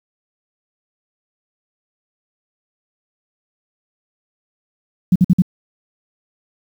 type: tone bursts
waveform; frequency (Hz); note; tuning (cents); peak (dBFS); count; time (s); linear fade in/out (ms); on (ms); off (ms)
sine; 181.5; F#3; -33; -7; 4; 5.12-5.421; 5; 37; 51
effects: 7-bit